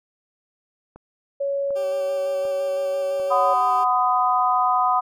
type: click train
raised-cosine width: 1 ms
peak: -28 dBFS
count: 4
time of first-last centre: 0.96-3.199 s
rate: 1.34 Hz
type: tone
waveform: sine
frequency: 558 Hz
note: C#5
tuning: 11 cents sharp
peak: -21 dBFS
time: 1.4-3.54 s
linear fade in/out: 10 ms
type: tone with vibrato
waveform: 20% pulse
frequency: 389.6 Hz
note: G4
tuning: 11 cents flat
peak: -30 dBFS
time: 1.75-3.85 s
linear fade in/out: 20 ms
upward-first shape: square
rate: 5.9 Hz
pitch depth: 17 cents each way
type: chord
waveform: sine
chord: B major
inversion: second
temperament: equal with one note detuned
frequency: 740 / 1009.7 / 1244.5 Hz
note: F#5 / B5 / D#6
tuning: 0 / +38 / 0 cents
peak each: -21 dBFS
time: 3.3-5.01 s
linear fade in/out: 20 ms
effects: none